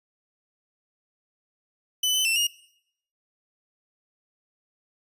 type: tone with pitch steps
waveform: sawtooth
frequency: 3003 / 3030 / 2682 / 2857 Hz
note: F#7 / F#7 / E7 / F7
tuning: +25 / +40 / +29 / +39 cents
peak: -18 dBFS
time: 2.03-2.47 s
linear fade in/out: 5 ms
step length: 110 ms
effects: noise-tail reverb RT60 0.7 s tail -21 dB re dry + resampled to 32000 Hz